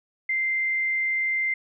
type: tone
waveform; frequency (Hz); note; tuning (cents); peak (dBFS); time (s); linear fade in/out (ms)
sine; 2087; C7; -5; -22; 0.29-1.54; 5
effects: none